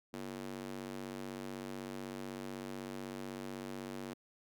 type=tone with high-pass filter; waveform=square; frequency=48 Hz; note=G1; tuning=36 cents flat; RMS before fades=-44 dBFS; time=0.13-4.14 s; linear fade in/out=10 ms; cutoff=260 Hz; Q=1.7; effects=none